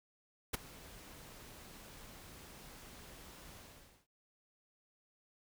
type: noise with ADSR envelope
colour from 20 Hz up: pink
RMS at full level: -33 dBFS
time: 0.53-4.07 s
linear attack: 13 ms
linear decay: 14 ms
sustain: -21 dB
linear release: 510 ms
effects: none